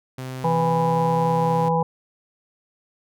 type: tone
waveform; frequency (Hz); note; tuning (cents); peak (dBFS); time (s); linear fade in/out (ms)
sawtooth; 129.6; C3; -16; -26; 0.18-1.69; 5
type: harmonic tone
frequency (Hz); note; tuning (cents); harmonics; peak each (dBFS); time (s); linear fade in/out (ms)
164.81; E3; 0; 1 / 3 / 5 / 6; -22 / -23 / -23 / -25; 0.44-1.83; 5
effects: none